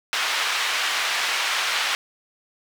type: band-pass noise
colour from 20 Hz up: white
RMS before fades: -24 dBFS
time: 0.13-1.95 s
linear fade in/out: 0 ms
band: 1000 to 3200 Hz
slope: 12 dB/octave
effects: none